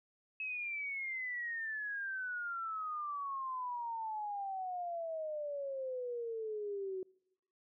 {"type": "exponential sweep", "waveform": "sine", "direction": "down", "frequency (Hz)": [2582, 370], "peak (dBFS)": -37, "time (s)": [0.4, 7.03], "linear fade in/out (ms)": 2, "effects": ["noise-tail reverb RT60 0.9 s tail -26 dB re dry"]}